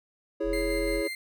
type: chord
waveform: triangle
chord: C# minor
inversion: first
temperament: equal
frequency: 329.6 / 415.3 / 554.4 Hz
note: E4 / G#4 / C#5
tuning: 0 / 0 / 0 cents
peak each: -29 dBFS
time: 0.4-1.08 s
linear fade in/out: 10 ms
type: tone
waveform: triangle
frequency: 43.65 Hz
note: F1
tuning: in tune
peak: -30 dBFS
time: 0.43-1.03 s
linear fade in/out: 50 ms
type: tone with tremolo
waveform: 35% pulse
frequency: 2093 Hz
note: C7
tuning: in tune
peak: -31 dBFS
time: 0.53-1.15 s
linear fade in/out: 2 ms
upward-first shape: square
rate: 5.8 Hz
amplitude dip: 25%
effects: none